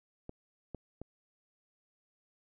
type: clicks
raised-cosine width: 2 ms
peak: -29 / -27 / -29 dBFS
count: 3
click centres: 0.294 / 0.747 / 1.016 s
effects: none